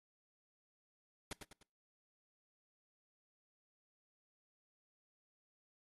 pink noise with echo, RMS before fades -43 dBFS, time 1.31-1.33 s, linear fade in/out 2 ms, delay 100 ms, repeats 3, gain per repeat -7 dB, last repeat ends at 1.63 s, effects noise-tail reverb RT60 0.4 s tail -26 dB re dry + AAC 32 kbps

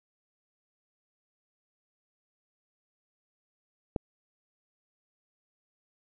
click, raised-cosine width 2 ms, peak -15 dBFS, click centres 3.962 s, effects none

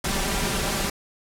pink noise with comb filter, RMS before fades -25 dBFS, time 0.04-0.9 s, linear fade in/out 5 ms, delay 5.1 ms, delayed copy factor +0.55, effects low-pass 12000 Hz 12 dB/octave

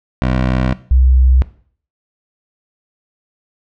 15% pulse / sine tone pair in turn, 63.5 / 64.05 Hz, B1 / C2, +49 / -36 cents, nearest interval unison, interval 15 cents, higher second, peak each -7 dBFS, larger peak neither, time 0.22-0.73 / 0.91-1.42 s, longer neither, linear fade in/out 0 ms, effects noise-tail reverb RT60 0.5 s tail -17 dB re dry + low-pass 3000 Hz 12 dB/octave

